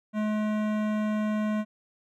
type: tone with hard clipping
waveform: sine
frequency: 213.2 Hz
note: G#3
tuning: 46 cents sharp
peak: -27 dBFS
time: 0.13-1.65 s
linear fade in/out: 50 ms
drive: 17 dB
effects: none